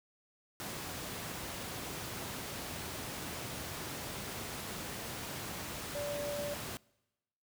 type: tone in noise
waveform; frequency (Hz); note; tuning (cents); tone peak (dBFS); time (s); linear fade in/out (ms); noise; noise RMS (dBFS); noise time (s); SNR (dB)
sine; 580; D5; -22; -36; 5.95-6.54; 0; pink; -41; 0.6-6.77; +2
effects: noise-tail reverb RT60 1.0 s tail -25 dB re dry + high-pass 80 Hz 12 dB/octave